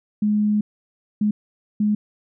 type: tone bursts at uneven times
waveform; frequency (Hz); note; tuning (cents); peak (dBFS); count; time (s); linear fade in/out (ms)
sine; 209.9; G#3; +19; -16; 3; 0.22-0.61 / 1.21-1.31 / 1.8-1.95; 5
effects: none